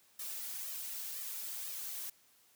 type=noise with flanger; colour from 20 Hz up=blue; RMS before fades=-42 dBFS; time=0.19-2.1 s; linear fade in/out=5 ms; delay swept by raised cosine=1.6 to 3.6 ms; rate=2 Hz; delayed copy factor=+0.8; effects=white hiss -67 dBFS RMS until 2.55 s + high-pass 80 Hz 12 dB/octave

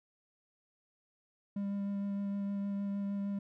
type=tone with vibrato; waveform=triangle; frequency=200 Hz; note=G3; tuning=35 cents sharp; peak=-31 dBFS; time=1.56-3.39 s; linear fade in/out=5 ms; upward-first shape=sine; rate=6.5 Hz; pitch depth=11 cents each way; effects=none

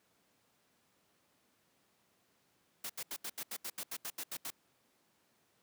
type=noise bursts; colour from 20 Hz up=white; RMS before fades=-41 dBFS; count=13; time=2.84-4.504 s; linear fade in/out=5 ms; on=56 ms; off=78 ms; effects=pink hiss -73 dBFS RMS until 5.62 s + high-pass 150 Hz 12 dB/octave

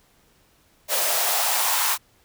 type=noise with high-pass filter sweep; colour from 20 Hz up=white; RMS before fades=-22 dBFS; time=0.88-1.98 s; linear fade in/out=50 ms; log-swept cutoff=550 to 1000 Hz; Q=3.3; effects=pink hiss -60 dBFS RMS until 2.24 s

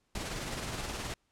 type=noise with tremolo; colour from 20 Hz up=pink; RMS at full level=-36 dBFS; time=0.15-1.14 s; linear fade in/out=2 ms; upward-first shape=sine; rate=19 Hz; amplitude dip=35%; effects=pink hiss -75 dBFS RMS until 1.31 s + low-pass 9000 Hz 12 dB/octave

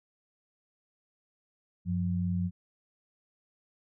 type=tone pair together; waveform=sine; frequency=94.02 / 177.8 Hz; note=F#2 / F3; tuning=+28 / +31 cents; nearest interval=major seventh; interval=1103 cents; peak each=-31 / -29 dBFS; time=1.85-2.51 s; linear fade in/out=50 ms; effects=none

